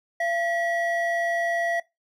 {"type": "tone pair together", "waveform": "triangle", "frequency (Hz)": [682.4, 1930], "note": ["F5", "B6"], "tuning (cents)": [-40, -40], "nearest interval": "octave + tritone", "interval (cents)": 1800, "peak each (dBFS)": [-22, -25], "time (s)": [0.2, 1.8], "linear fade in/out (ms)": 5, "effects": ["noise-tail reverb RT60 0.2 s tail -21 dB re dry", "tanh soft clip ceiling -15 dBFS"]}